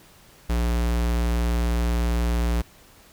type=tone; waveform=square; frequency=58.8 Hz; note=A#1; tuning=16 cents sharp; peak=-21 dBFS; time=0.49-2.62 s; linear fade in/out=10 ms; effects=pink hiss -52 dBFS RMS until 3.12 s